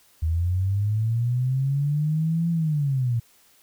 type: linear two-way sweep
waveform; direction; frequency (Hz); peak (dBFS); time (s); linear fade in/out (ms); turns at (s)
sine; up then down; 78.1 to 170 to 113.9; -20; 0.22-3.2; 10; 2.5
effects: white hiss -58 dBFS RMS until 3.62 s